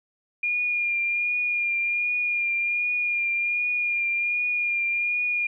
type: tone with vibrato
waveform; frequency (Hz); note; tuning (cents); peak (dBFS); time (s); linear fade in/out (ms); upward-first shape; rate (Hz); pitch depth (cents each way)
sine; 2418; D7; +50; -22; 0.43-5.47; 5; triangle; 1.3; 27
effects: none